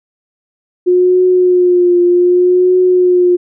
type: tone with vibrato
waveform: sine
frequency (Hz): 359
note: F4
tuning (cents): +48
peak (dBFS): -6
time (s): 0.86-3.37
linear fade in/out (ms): 20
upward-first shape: triangle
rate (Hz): 0.65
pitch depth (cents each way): 39
effects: none